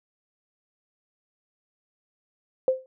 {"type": "tone with exponential decay", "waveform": "sine", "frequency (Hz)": 520, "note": "C5", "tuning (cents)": -11, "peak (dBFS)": -14, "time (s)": [2.68, 2.86], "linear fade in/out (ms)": 1, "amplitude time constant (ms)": 38, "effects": []}